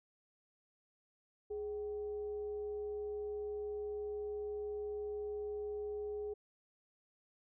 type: tone with frequency modulation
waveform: sine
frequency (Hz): 417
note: G#4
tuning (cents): +7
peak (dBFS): -38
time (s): 1.5-6.34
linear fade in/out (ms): 10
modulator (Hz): 352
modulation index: 0.23
effects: none